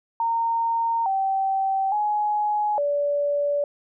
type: tone with pitch steps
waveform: sine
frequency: 920 / 774 / 839 / 577 Hz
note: A#5 / G5 / G#5 / D5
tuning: -23 / -22 / +17 / -31 cents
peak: -20 dBFS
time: 0.2-3.64 s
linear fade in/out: 2 ms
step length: 860 ms
effects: none